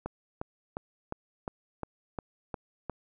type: click train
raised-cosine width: 1 ms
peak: -20 dBFS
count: 9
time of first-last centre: 0.06-2.897 s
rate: 2.82 Hz
effects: none